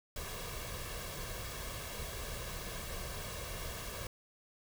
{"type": "noise with comb filter", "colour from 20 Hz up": "pink", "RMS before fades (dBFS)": -42, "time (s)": [0.16, 4.07], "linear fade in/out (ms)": 2, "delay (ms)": 1.8, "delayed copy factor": 0.6, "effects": []}